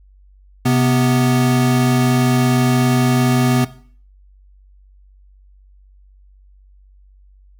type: tone pair together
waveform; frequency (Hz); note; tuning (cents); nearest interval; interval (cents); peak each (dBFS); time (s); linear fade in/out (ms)
square; 129.81 / 246.9; C3 / B3; -13 / 0; major seventh; 1113; -16; 0.65-3.65; 10
effects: noise-tail reverb RT60 0.5 s tail -17 dB re dry + added 48 Hz sine -45 dBFS peak until 7.59 s